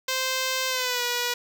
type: tone with pitch glide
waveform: 5% pulse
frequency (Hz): 520 to 485.2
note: C5 to B4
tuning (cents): -11 to -31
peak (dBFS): -13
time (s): 0.08-1.34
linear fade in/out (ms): 5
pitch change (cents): -120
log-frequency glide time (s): 0.68-1.03
effects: none